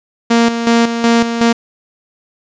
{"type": "tone with tremolo", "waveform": "sawtooth", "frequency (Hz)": 232.7, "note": "A#3", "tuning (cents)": -3, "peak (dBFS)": -4, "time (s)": [0.3, 1.53], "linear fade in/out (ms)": 10, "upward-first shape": "square", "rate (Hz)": 2.7, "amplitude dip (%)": 60, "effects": ["resampled to 16000 Hz", "7-bit"]}